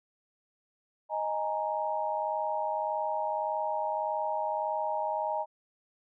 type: chord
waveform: sine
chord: D# suspended fourth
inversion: none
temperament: equal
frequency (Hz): 622.3 / 830.6 / 932.3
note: D#5 / G#5 / A#5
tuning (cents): 0 / 0 / 0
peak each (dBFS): -33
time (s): 1.09-5.46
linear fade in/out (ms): 50
effects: none